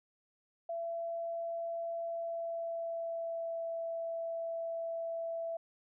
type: tone with pitch glide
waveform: sine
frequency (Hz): 672 to 664.3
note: E5 to E5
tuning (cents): +33 to +13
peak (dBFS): -35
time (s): 0.69-5.57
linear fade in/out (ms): 5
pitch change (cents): -20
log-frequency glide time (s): 2.04-3.62
effects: none